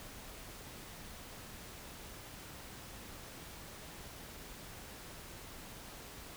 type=silence; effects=pink hiss -50 dBFS RMS until 6.36 s